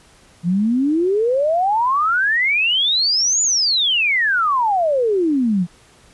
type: exponential two-way sweep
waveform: sine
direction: up then down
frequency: 165.7 to 7050 to 165.7 Hz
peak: -14 dBFS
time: 0.43-5.67 s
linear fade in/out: 50 ms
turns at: 3.42 s
effects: pink hiss -50 dBFS RMS until 6.13 s + resampled to 24000 Hz